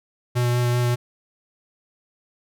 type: tone with vibrato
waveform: square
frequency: 121.9 Hz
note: B2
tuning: 22 cents flat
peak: -19 dBFS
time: 0.35-0.96 s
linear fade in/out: 20 ms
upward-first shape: sine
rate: 5.2 Hz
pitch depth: 12 cents each way
effects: none